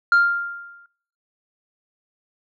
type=tone with exponential decay; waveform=sine; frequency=1397 Hz; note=F6; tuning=in tune; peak=-8 dBFS; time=0.12-0.86 s; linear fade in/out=2 ms; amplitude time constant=160 ms; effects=noise-tail reverb RT60 0.7 s tail -23 dB re dry + tanh soft clip ceiling -10 dBFS